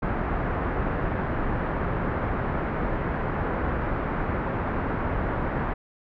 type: low-pass noise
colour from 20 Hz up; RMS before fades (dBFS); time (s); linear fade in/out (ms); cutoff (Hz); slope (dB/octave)
pink; -27; 0.02-5.74; 10; 1700; 24
effects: none